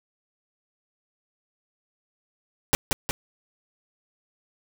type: noise with echo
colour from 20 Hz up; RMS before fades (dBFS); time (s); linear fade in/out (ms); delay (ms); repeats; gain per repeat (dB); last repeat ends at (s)
pink; -19; 2.73-2.75; 0; 180; 2; -4; 3.11
effects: none

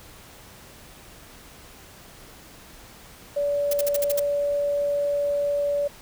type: tone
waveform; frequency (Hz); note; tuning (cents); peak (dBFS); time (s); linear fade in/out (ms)
sine; 575; D5; -37; -21; 3.36-5.88; 10
type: noise bursts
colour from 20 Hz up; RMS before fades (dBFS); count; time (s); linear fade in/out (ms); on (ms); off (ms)
blue; -27; 7; 3.71-4.197; 5; 25; 52
effects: pink hiss -47 dBFS RMS until 6.01 s

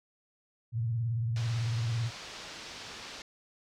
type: tone with vibrato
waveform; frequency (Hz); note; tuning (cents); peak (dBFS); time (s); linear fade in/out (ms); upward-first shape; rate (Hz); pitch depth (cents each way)
sine; 115.6; A#2; -14; -28; 0.72-2.11; 50; triangle; 18; 120
type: low-pass noise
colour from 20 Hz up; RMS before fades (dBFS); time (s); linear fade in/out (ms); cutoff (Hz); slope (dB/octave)
white; -45; 1.36-3.22; 2; 5500; 24
effects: none

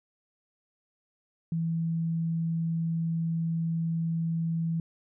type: tone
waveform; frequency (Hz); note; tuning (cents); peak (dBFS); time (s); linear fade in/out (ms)
sine; 164.81; E3; 0; -26; 1.52-4.8; 2
effects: none

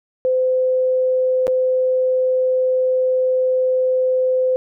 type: tone with dropouts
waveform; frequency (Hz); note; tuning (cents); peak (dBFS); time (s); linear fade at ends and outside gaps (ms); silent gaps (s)
sine; 513; C5; -34; -14; 0.25-4.56; 0; 1.469-1.479
effects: none

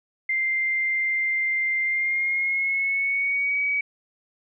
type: tone with pitch glide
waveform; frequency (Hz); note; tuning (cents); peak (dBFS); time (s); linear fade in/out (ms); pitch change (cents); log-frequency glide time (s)
sine; 2093 to 2269; C7 to C#7; 0 to +40; -21; 0.29-3.81; 5; +140; 1.84-3.6
effects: none

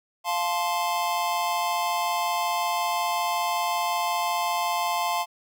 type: chord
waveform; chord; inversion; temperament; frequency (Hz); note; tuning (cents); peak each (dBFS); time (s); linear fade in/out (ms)
square; F major; none; just; 698.5 / 873.1 / 1047.7; F5 / A5 / C6; 0 / -14 / +2; -29; 0.24-5.26; 50
effects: none

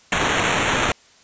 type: noise with sample-and-hold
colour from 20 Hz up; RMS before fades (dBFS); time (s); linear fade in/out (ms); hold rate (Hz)
white; -20; 0.12-0.92; 2; 4900
effects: white hiss -52 dBFS RMS until 1.23 s + resampled to 16000 Hz

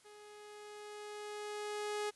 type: tone with level ramp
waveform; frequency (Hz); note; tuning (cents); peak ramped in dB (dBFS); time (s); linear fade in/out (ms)
sawtooth; 418; G#4; +11; -51 to -31; 0.04-2.11; 20
effects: white hiss -66 dBFS RMS until 2.15 s + resampled to 24000 Hz

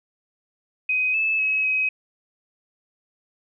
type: tone with pitch steps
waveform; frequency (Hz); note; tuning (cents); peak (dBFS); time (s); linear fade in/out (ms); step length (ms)
sine; 2513 / 2614 / 2562 / 2535; D#7 / E7 / E7 / D#7; +17 / -15 / -50 / +32; -19; 0.89-1.89; 5; 250
effects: none

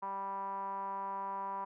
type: tone with low-pass filter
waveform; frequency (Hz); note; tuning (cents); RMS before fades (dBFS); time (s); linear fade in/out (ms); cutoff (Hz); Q
5% pulse; 196; G3; 0; -39; 0.02-1.65; 10; 970; 8.3
effects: none

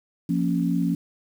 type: chord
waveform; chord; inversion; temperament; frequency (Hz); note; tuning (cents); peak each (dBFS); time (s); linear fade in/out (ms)
sine; Bb minor; second; equal with one note detuned; 174.11 / 233.1 / 277.2; F3 / Bb3 / Db4; -5 / 0 / 0; -23 / -27 / -25; 0.29-0.95; 5
effects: 8-bit

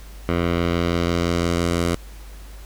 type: tone with low-pass filter sweep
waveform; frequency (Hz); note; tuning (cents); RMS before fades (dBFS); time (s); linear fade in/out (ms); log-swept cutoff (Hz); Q
10% pulse; 85.9; F2; -28; -21; 0.29-1.95; 0; 2500 to 11000; 0.97
effects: added 50 Hz sine -36 dBFS peak until 2.65 s + pink hiss -47 dBFS RMS until 2.65 s

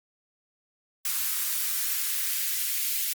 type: noise with high-pass filter sweep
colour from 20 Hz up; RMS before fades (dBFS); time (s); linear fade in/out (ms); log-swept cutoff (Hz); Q
blue; -28; 1.05-3.13; 2; 1100 to 2200; 1.4
effects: Opus 32 kbps

